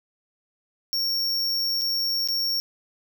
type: tone with dropouts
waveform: square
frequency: 5510 Hz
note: F8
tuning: 24 cents flat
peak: -23 dBFS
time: 0.93-2.6 s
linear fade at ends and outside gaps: 0 ms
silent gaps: 1.812-1.817 / 2.275-2.286 s
effects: none